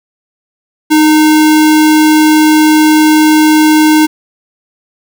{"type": "tone with sample-and-hold", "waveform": "sine", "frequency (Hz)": 309.4, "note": "D#4", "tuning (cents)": -10, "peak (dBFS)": -3, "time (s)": [0.9, 4.07], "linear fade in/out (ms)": 20, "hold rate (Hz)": 1225, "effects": []}